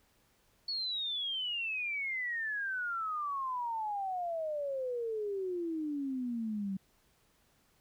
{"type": "exponential sweep", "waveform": "sine", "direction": "down", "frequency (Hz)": [4435, 188.9], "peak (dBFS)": -33, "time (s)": [0.68, 6.77], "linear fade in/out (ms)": 5, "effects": ["pink hiss -70 dBFS RMS until 7.8 s"]}